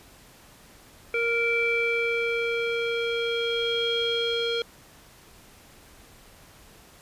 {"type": "tone with low-pass filter sweep", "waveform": "square", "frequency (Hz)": 466.2, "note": "A#4", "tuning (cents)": 0, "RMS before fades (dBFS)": -26, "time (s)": [1.14, 4.62], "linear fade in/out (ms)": 2, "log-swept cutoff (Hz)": [2200, 3600], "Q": 7.3, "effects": ["pink hiss -52 dBFS RMS until 7.01 s", "resampled to 32000 Hz"]}